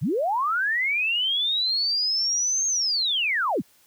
sine linear two-way sweep, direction up then down, 98.8 to 6480 to 98.8 Hz, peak -21 dBFS, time 0.01-3.62 s, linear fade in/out 20 ms, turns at 2.67 s, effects white hiss -59 dBFS RMS until 3.86 s + high-pass 60 Hz 12 dB/octave

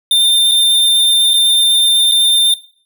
square tone with dropouts, 3604 Hz, A7, 41 cents sharp, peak -9 dBFS, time 0.11-2.54 s, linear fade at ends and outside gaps 2 ms, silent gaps 0.513-0.517 / 1.335-1.339 / 2.114-2.119 s, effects noise-tail reverb RT60 0.5 s tail -18 dB re dry

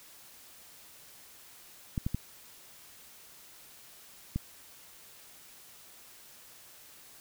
clicks, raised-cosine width 5 ms, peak -18 dBFS, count 4, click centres 1.978 / 2.065 / 2.146 / 4.36 s, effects white hiss -54 dBFS RMS until 7.2 s

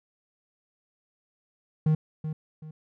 triangle tone with echo, 155.56 Hz, D#3, in tune, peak -17 dBFS, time 1.86-1.95 s, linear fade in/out 5 ms, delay 380 ms, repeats 2, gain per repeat -10 dB, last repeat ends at 2.71 s, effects none

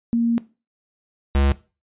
sine / square tone pair in turn, 233.1 / 69.3 Hz, A#3 / C#2, 0 / 0 cents, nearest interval octave + major sixth, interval 2100 cents, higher first, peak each -16 dBFS, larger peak neither, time 0.13-0.38 / 1.35-1.52 s, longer first, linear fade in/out 0 ms, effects noise-tail reverb RT60 0.3 s tail -18 dB re dry + resampled to 8000 Hz

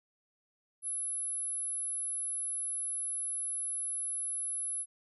sine tone, 10980 Hz, F9, 31 cents flat, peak -33 dBFS, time 0.82-4.86 s, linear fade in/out 50 ms, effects none

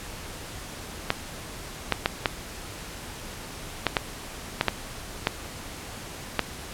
clicks, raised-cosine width 0.3 ms, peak -4 dBFS, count 10, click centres 1.104 / 1.923 / 2.059 / 2.258 / 3.867 / 3.968 / 4.611 / 4.683 / 5.271 / 6.393 s, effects pink hiss -39 dBFS RMS until 6.73 s + low-pass 12000 Hz 12 dB/octave

